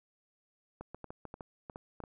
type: clicks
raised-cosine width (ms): 1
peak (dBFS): -29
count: 11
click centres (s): 0.81 / 0.946 / 1.043 / 1.105 / 1.253 / 1.341 / 1.408 / 1.698 / 1.759 / 2.003 / 2.038
effects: none